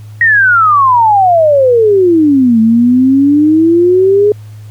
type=exponential two-way sweep; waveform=sine; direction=down then up; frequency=1905 to 220 to 422 Hz; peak=-4 dBFS; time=0.21-4.32 s; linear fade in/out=2 ms; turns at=2.6 s; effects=added 106 Hz sine -27 dBFS peak until 4.7 s + pink hiss -46 dBFS RMS until 4.7 s